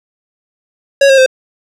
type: tone with pitch steps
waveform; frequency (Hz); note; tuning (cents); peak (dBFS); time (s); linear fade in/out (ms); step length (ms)
square; 554.4 / 537.4 / 520.9; C#5 / C5 / C5; 0 / +46 / -8; -5; 1.01-1.262; 5; 84
effects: low-pass 7000 Hz 12 dB/octave